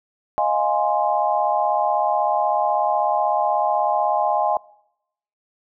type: chord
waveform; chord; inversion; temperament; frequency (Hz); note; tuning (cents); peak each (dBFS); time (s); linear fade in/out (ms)
sine; F minor seventh; third; equal; 622.3 / 698.5 / 830.6 / 1046.5; Eb5 / F5 / Ab5 / C6; 0 / 0 / 0 / 0; -23 / -23 / -20 / -25; 0.38-4.57; 0
effects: noise-tail reverb RT60 0.8 s tail -23 dB re dry